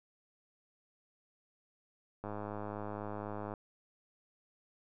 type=click train; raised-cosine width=1 ms; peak=-27 dBFS; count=136; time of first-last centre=2.24-3.538 s; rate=104 Hz; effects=none